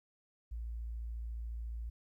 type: tone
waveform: sine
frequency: 57.1 Hz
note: A#1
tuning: 35 cents flat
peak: -38 dBFS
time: 0.51-1.9 s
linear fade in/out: 10 ms
effects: 13-bit